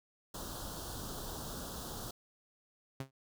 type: band-stop noise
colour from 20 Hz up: pink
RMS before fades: -43 dBFS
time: 0.34-2.11 s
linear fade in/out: 5 ms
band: 1500 to 3200 Hz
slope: 48 dB/octave
type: tone with exponential decay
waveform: sawtooth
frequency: 134 Hz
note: C3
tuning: 42 cents sharp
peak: -33 dBFS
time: 3-3.11 s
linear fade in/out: 5 ms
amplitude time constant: 23 ms
effects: none